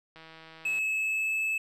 click train, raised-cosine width 0.3 ms, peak -33 dBFS, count 102, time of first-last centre 0.16-0.787 s, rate 161 Hz
triangle tone with pitch glide, 2589 to 2609 Hz, E7 to E7, -32 to -18 cents, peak -25 dBFS, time 0.65-1.58 s, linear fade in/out 5 ms, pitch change +14 cents, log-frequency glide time 0.85-1.35 s
effects none

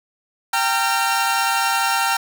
sawtooth tone cluster, 784 / 919 / 1373 Hz, G5 / A#5 / F6, 0 / -25 / -30 cents, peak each -18 dBFS, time 0.53-2.17 s, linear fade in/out 5 ms, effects none

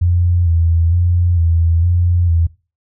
sine tone with vibrato, 85.4 Hz, F2, 38 cents flat, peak -10 dBFS, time 0.01-2.47 s, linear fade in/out 10 ms, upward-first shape square, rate 1.1 Hz, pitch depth 43 cents each way, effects noise-tail reverb RT60 0.3 s tail -20 dB re dry

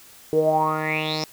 10% pulse tone with low-pass filter sweep, 155.56 Hz, D#3, in tune, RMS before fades -22 dBFS, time 0.33-1.24 s, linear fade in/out 0 ms, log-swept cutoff 410 to 5500 Hz, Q 9.5, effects white hiss -48 dBFS RMS until 1.32 s

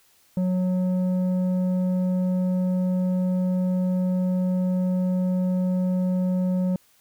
square tone with low-pass filter, 183.1 Hz, F#3, 18 cents flat, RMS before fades -23 dBFS, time 0.37-6.76 s, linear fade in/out 2 ms, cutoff 440 Hz, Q 1.2, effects white hiss -60 dBFS RMS until 7 s

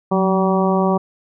harmonic tone with a mistuned harmonic, 190.9 Hz, G3, 46 cents flat, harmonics 1 / 2 / 3 / 4 / 5 / 6, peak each -17 / -20 / -22 / -23 / -24 / -25 dBFS, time 0.11-0.98 s, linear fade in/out 10 ms, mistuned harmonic 1, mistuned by -51 cents, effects none

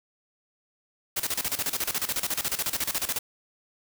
white noise with tremolo, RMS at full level -27 dBFS, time 1.16-3.19 s, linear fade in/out 10 ms, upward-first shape square, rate 14 Hz, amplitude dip 80%, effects none

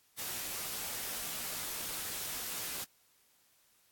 white noise with comb filter, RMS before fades -39 dBFS, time 0.17-2.85 s, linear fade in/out 20 ms, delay 15 ms, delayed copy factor -0.55, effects white hiss -69 dBFS RMS until 3.91 s + AAC 64 kbps

